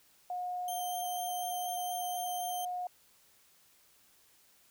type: tone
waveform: sine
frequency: 721 Hz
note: F#5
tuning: 45 cents flat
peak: -34 dBFS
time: 0.3-2.87 s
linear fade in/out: 2 ms
type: tone with vibrato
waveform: 5% pulse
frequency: 3142 Hz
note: G7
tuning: 3 cents sharp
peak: -33 dBFS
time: 0.68-2.65 s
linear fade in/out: 2 ms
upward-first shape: sine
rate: 4.1 Hz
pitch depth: 11 cents each way
effects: white hiss -65 dBFS RMS until 4.7 s